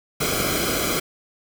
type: noise with comb filter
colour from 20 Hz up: pink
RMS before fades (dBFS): -23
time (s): 0.2-1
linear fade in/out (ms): 10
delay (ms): 1.1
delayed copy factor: -0.8
effects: none